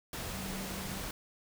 sine tone in noise, 191.8 Hz, G3, 37 cents flat, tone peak -41 dBFS, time 0.33-0.99 s, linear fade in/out 2 ms, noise pink, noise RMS -40 dBFS, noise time 0.13-1.11 s, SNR -4 dB, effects none

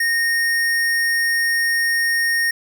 square tone, 1850 Hz, A#6, 14 cents flat, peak -17 dBFS, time 0-2.51 s, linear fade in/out 5 ms, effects none

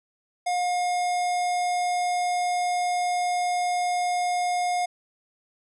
square tone with notch filter, 715 Hz, F5, 41 cents sharp, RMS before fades -25 dBFS, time 0.46-4.86 s, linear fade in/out 10 ms, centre 3000 Hz, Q 1.6, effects resampled to 24000 Hz

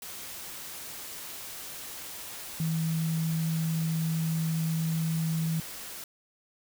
sine tone in noise, 161.7 Hz, E3, 33 cents flat, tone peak -26 dBFS, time 2.6-5.6 s, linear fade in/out 2 ms, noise white, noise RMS -41 dBFS, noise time 0.02-6.04 s, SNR +12 dB, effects none

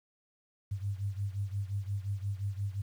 sine beating tone pair, 98 / 103.7 Hz, G2 / G#2, 0 / -2 cents, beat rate 5.7 Hz, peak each -34 / -37 dBFS, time 0.71-2.82 s, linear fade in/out 10 ms, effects 10-bit

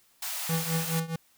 white high-pass noise, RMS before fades -34 dBFS, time 0.22-1 s, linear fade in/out 5 ms, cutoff 630 Hz, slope 48 dB/octave
square tone with tremolo, 163.7 Hz, E3, 12 cents flat, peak -25 dBFS, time 0.49-1.16 s, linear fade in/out 5 ms, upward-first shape triangle, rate 4.7 Hz, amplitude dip 90%
effects white hiss -64 dBFS RMS until 1.37 s

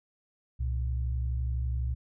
sine tone pair together, 65.8 / 117.85 Hz, C2 / A#2, +10 / +19 cents, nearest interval minor seventh, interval 1009 cents, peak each -28 / -35 dBFS, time 0.59-1.95 s, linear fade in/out 20 ms, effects none

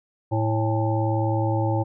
harmonic tone with a mistuned harmonic, 110 Hz, A2, in tune, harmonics 1 / 3 / 5 / 7 / 8, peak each -22 / -27 / -29 / -30 / -31 dBFS, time 0.31-1.84 s, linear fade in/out 20 ms, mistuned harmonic 7, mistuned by +68 cents, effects none

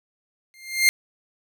sawtooth tone with exponential growth, 2109 Hz, C7, 13 cents sharp, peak -8 dBFS, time 0.54-0.89 s, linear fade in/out 0 ms, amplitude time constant 75 ms, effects none

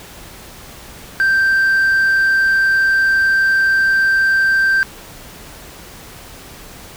triangle tone with hard clipping, 1568 Hz, G6, in tune, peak -10 dBFS, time 1.2-4.83 s, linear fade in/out 0 ms, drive 1 dB, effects pink hiss -37 dBFS RMS until 6.96 s

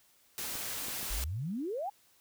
white noise, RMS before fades -38 dBFS, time 0.38-1.24 s, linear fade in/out 0 ms
clicks, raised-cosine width 2 ms, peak -34 dBFS, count 3, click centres 0.554 / 0.884 / 1.029 s
sine exponential sweep, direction up, 41.2 to 850 Hz, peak -33 dBFS, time 1.1-1.9 s, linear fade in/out 10 ms
effects white hiss -66 dBFS RMS until 2.2 s

